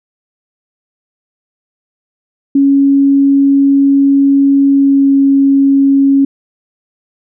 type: tone with pitch glide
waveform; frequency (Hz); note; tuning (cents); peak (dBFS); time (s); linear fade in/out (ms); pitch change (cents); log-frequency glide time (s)
sine; 277.2 to 275.3; C#4 to C#4; 0 to -12; -5; 2.55-6.25; 5; -12; 4.68-5.13
effects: none

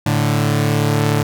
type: tone pair together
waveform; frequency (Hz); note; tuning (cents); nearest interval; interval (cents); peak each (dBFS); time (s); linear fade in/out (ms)
sawtooth; 110 / 146.83; A2 / D3; 0 / 0; perfect fourth; 500; -13; 0.06-1.23; 5
effects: none

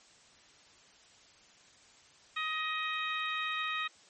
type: harmonic tone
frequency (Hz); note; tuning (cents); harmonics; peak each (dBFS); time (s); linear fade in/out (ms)
628; D#5; +16; 2 / 3 / 4 / 5 / 6; -36 / -38 / -38 / -45 / -40; 2.36-3.88; 10
effects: white hiss -60 dBFS RMS until 4.09 s + MP3 32 kbps

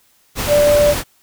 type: tone in noise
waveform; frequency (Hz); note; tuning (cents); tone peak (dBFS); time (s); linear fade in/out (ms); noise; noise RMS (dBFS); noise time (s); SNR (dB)
sine; 586; D5; -4; -9; 0.47-0.95; 50; pink; -21; 0.35-1.04; +9
effects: white hiss -56 dBFS RMS until 1.22 s

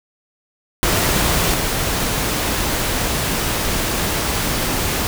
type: noise with level steps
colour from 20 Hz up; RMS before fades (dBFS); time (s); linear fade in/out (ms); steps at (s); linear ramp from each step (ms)
pink; -17 / -20; 0.83-5.07; 0; 1.54; 2
effects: none

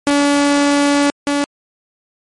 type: tone pair in turn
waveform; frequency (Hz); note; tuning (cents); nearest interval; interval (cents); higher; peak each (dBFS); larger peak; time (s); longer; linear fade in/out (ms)
sawtooth; 286.2 / 286.2; D4 / D4; -45 / -45; unison; 0; neither; -7 / -10; first; 0.07-1.1 / 1.27-1.44; first; 0
effects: MP3 48 kbps

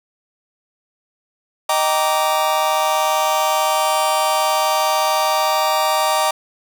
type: chord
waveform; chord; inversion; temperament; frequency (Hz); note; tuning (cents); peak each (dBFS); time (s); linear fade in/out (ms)
45% pulse; Eb major seventh; none; just; 622.3 / 777.8 / 933.4 / 1166.7; Eb5 / G5 / Bb5 / D6; 0 / -14 / +2 / -12; -21; 1.69-6.31; 5
effects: none

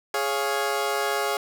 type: chord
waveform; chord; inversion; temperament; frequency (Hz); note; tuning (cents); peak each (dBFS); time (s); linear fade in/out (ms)
20% pulse; Db major; second; equal; 415.3 / 554.4 / 698.5; Ab4 / Db5 / F5; 0 / 0 / 0; -22 / -24 / -24; 0.14-1.37; 2
effects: none

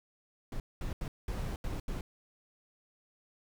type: noise bursts at uneven times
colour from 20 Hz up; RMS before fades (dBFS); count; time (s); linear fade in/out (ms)
brown; -36; 6; 0.52-0.6 / 0.81-0.93 / 1.01-1.08 / 1.28-1.56 / 1.64-1.8 / 1.88-2.01; 2
effects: none

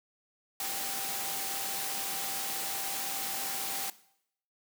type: tone in noise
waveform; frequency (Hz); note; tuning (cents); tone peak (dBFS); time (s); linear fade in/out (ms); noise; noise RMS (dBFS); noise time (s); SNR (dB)
sine; 784; G5; 0; -43; 0.6-3.9; 2; white; -35; 0.6-3.9; -11
effects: noise-tail reverb RT60 0.7 s tail -18 dB re dry + high-pass 150 Hz 12 dB/octave

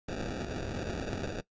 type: noise with sample-and-hold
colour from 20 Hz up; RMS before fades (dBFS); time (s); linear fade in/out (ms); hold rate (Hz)
blue; -36; 0.08-1.41; 5; 1050
effects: noise-tail reverb RT60 0.1 s tail -18 dB re dry + resampled to 16000 Hz

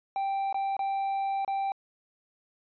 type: tone with dropouts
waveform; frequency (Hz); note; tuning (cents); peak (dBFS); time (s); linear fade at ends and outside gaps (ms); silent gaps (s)
triangle; 784; G5; 0; -25; 0.16-1.72; 1; 0.527-0.544 / 0.767-0.792 / 1.448-1.478
effects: resampled to 11025 Hz

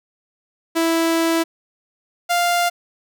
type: tone pair in turn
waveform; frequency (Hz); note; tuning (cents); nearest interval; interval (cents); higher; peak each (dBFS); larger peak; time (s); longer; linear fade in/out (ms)
sawtooth; 329.6 / 698.4; E4 / F5; 0 / 0; octave + minor second; 1300; second; -12; neither; 0.75-1.44 / 2.29-2.7; first; 20
effects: none

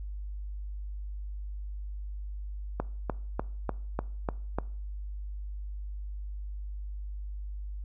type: click train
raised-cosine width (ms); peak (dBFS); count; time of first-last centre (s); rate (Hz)
1; -15; 7; 2.8-4.586; 3.36
effects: noise-tail reverb RT60 0.5 s tail -21 dB re dry + added 50 Hz sine -35 dBFS peak until 7.84 s

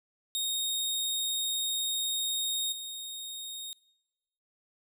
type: tone with level steps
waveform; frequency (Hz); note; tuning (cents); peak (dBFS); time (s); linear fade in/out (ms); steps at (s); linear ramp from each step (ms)
sawtooth; 3716; A#7; -6; -26 / -35; 0.35-3.73; 0; 2.72; 5
effects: noise-tail reverb RT60 1.0 s tail -24 dB re dry

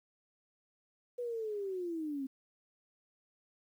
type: linear sweep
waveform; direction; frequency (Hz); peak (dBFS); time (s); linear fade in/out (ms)
sine; down; 494.1 to 261.6; -35; 1.18-2.27; 10
effects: 11-bit

